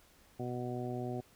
harmonic tone, 123.47 Hz, B2, in tune, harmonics 1 / 2 / 3 / 4 / 5 / 6, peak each -40 / -41 / -41 / -49 / -46 / -45 dBFS, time 0.39-1.21 s, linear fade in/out 10 ms, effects pink hiss -64 dBFS RMS until 1.35 s

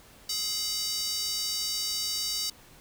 square tone with high-pass filter, 423.1 Hz, G#4, 32 cents sharp, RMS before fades -31 dBFS, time 0.29-2.5 s, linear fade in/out 5 ms, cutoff 4800 Hz, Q 3.2, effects pink hiss -54 dBFS RMS until 2.8 s

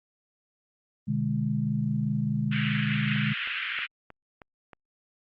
sine chord, G# diminished, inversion first, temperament just, 124.59 / 149.51 / 207.7 Hz, B2 / D3 / G#3, +16 / +31 / 0 cents, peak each -30 / -29 / -28 dBFS, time 1.07-3.34 s, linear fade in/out 20 ms
white band-pass noise, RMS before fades -32 dBFS, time 2.51-3.87 s, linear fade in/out 20 ms, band 1400 to 3000 Hz, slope 48 dB/octave
click train, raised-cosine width 0.5 ms, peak -30 dBFS, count 6, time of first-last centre 3.16-4.732 s, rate 3.18 Hz
effects Opus 32 kbps

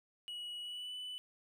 triangle tone with pitch glide, 2925 to 2988 Hz, F#7 to F#7, -21 to +16 cents, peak -40 dBFS, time 0.28-1.18 s, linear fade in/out 0 ms, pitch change +37 cents, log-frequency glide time 0.62-0.95 s, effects none

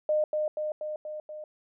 sine tone with echo, 610 Hz, D#5, 34 cents flat, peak -22 dBFS, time 0.09-0.24 s, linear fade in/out 2 ms, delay 240 ms, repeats 5, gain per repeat -3 dB, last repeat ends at 1.44 s, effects none

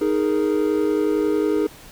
triangle chord, D# suspended fourth, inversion none, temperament equal, 311.1 / 415.3 / 466.2 Hz, D#4 / G#4 / A#4, 0 / 0 / 0 cents, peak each -19 / -19 / -23 dBFS, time 0.01-1.67 s, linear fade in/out 5 ms, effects pink hiss -44 dBFS RMS until 1.91 s

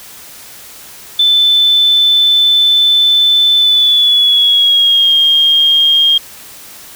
sine tone with pitch glide, 3520 to 3228 Hz, A7 to G#7, 0 to -50 cents, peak -6 dBFS, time 1.19-6.18 s, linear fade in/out 5 ms, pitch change -150 cents, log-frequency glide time 3.58-5.13 s, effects white hiss -34 dBFS RMS until 6.95 s

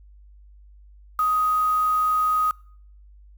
sine tone with quantisation, 1252 Hz, D#6, 10 cents sharp, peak -18 dBFS, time 1.19-2.51 s, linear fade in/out 2 ms, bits 6, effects noise-tail reverb RT60 0.6 s tail -26 dB re dry + added 50 Hz sine -46 dBFS peak until 3.37 s

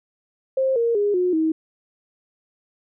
sine tone with pitch steps, 529 / 465.9 / 410.3 / 361.3 / 318.2 Hz, C5 / A#4 / G#4 / F#4 / D#4, +19 / -1 / -21 / -41 / +39 cents, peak -17 dBFS, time 0.57-1.52 s, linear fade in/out 5 ms, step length 190 ms, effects none

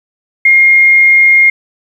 sine tone, 2132 Hz, C7, 32 cents sharp, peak -3 dBFS, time 0.45-1.5 s, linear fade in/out 5 ms, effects 7-bit

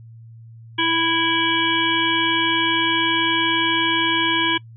harmonic tone, 329.6 Hz, E4, in tune, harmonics 1 / 3 / 5 / 7 / 9 / 10, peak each -24 / -24 / -24 / -24 / -24 / -24 dBFS, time 0.78-4.58 s, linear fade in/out 10 ms, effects noise-tail reverb RT60 0.1 s tail -23 dB re dry + added 114 Hz sine -39 dBFS peak until 4.76 s

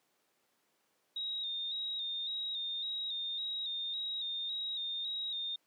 sine tone with vibrato, 3729 Hz, A#7, in tune, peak -35 dBFS, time 1.16-5.56 s, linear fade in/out 5 ms, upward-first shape square, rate 1.8 Hz, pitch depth 40 cents each way, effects pink hiss -75 dBFS RMS until 5.66 s + high-pass 300 Hz 12 dB/octave

